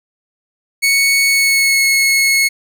sawtooth tone with pitch glide, 2217 to 2184 Hz, C#7 to C#7, 0 to -26 cents, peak -7 dBFS, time 0.82-2.49 s, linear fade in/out 20 ms, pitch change -26 cents, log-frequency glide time 1.25-1.83 s, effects none

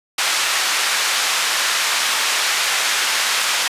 pink band-pass noise, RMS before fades -19 dBFS, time 0.18-3.68 s, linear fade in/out 5 ms, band 1300 to 7900 Hz, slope 12 dB/octave, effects resampled to 32000 Hz

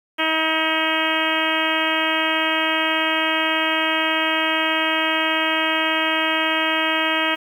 harmonic tone, 318.3 Hz, D#4, 39 cents sharp, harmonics 1 / 2 / 3 / 4 / 5 / 6 / 7 / 8 / 9 / 10, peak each -27 / -27 / -27 / -27 / -27 / -27 / -27 / -27 / -27 / -27 dBFS, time 0.18-7.36 s, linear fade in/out 20 ms, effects 8-bit

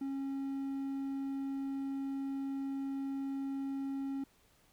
triangle tone, 273 Hz, C#4, 26 cents flat, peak -33 dBFS, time 0.01-4.24 s, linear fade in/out 5 ms, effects pink hiss -68 dBFS RMS until 4.72 s

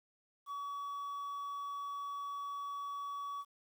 triangle tone, 1134 Hz, C#6, 39 cents sharp, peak -37 dBFS, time 0.46-3.45 s, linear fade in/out 50 ms, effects 11-bit

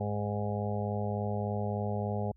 harmonic tone, 103.4 Hz, G#2, 7 cents flat, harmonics 1 / 2 / 4 / 5 / 6 / 7 / 8, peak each -33 / -36 / -39 / -40 / -41 / -41 / -42 dBFS, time 0-2.32 s, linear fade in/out 10 ms, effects added 60 Hz sine -57 dBFS peak until 2.36 s

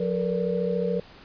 sine tone cluster, 180.1 / 444.5 / 478.5 / 578 Hz, F#3 / A4 / A#4 / D5, -46 / +18 / +45 / -28 cents, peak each -28 / -30 / -26 / -34 dBFS, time 0-1 s, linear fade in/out 5 ms, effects pink hiss -49 dBFS RMS until 1.24 s + resampled to 11025 Hz

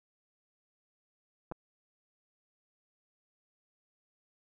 clicks, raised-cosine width 1 ms, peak -26 dBFS, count 2, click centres 1.515 / 1.521 s, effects none

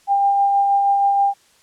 sine tone with tremolo, 798 Hz, G5, 31 cents sharp, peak -12 dBFS, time 0.07-1.34 s, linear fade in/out 50 ms, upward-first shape sine, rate 6.3 Hz, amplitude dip 25%, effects white hiss -55 dBFS RMS until 1.62 s + low-pass 9000 Hz 12 dB/octave

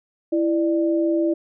sine tone pair together, 332.1 / 594 Hz, E4 / D5, +13 / +20 cents, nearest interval minor seventh, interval 1007 cents, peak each -18 / -24 dBFS, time 0.32-1.34 s, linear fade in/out 10 ms, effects none

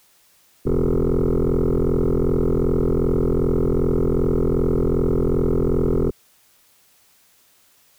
sine tone with frequency modulation, 199.4 Hz, G3, 30 cents sharp, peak -13 dBFS, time 0.65-6.11 s, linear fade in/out 20 ms, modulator 42.6 Hz, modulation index 5.9, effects tanh soft clip ceiling -15 dBFS + white hiss -57 dBFS RMS until 7.98 s

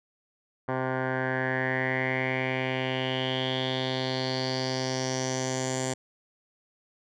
10% pulse tone with low-pass filter sweep, 130 Hz, C3, 11 cents flat, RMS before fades -29 dBFS, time 0.68-5.94 s, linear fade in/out 10 ms, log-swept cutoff 1300 to 7500 Hz, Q 5.5, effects none

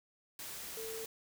sine tone in noise, 447 Hz, A4, 27 cents sharp, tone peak -42 dBFS, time 0.77-1.05 s, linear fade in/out 2 ms, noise white, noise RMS -45 dBFS, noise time 0.39-1.06 s, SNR 0 dB, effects none

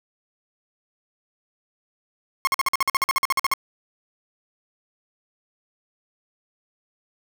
30% pulse tone bursts, 1080 Hz, C#6, 45 cents flat, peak -15 dBFS, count 16, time 2.45-3.537 s, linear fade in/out 0 ms, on 22 ms, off 49 ms, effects none

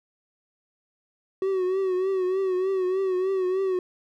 triangle tone with vibrato, 375.9 Hz, F#4, 27 cents sharp, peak -20 dBFS, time 1.42-3.79 s, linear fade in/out 2 ms, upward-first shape triangle, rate 3.3 Hz, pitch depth 68 cents each way, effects none

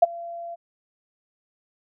sine tone with ADSR envelope, 683 Hz, F5, 39 cents flat, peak -8 dBFS, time 0.02-0.56 s, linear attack 9 ms, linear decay 24 ms, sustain -24 dB, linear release 24 ms, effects none

